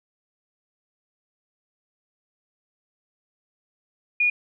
sine tone, 2443 Hz, D#7, 32 cents flat, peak -17 dBFS, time 4.2-4.3 s, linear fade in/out 5 ms, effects none

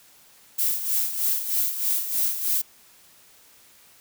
violet noise with tremolo, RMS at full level -22 dBFS, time 0.58-2.62 s, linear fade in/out 10 ms, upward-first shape sine, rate 3.2 Hz, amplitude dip 65%, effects white hiss -54 dBFS RMS until 4 s

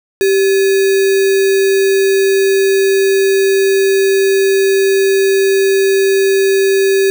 sine tone with sample-and-hold, 389.2 Hz, G4, 12 cents flat, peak -8 dBFS, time 0.21-7.1 s, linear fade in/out 0 ms, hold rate 2100 Hz, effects none

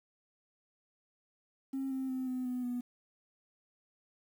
triangle tone with pitch steps, 268.8 / 263.9 / 259 / 254.3 / 249.6 / 245.1 Hz, C4 / C4 / C4 / C4 / B3 / B3, +47 / +15 / -17 / -49 / +19 / -13 cents, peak -30 dBFS, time 1.73-2.81 s, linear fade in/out 10 ms, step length 180 ms, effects tanh soft clip ceiling -30 dBFS + 10-bit

